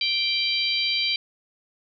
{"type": "harmonic tone", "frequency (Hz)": 784, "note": "G5", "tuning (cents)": 0, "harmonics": [3, 4, 5, 6], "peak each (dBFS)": [-27, -27, -27, -27], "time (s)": [0.01, 1.16], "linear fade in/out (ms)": 2, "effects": []}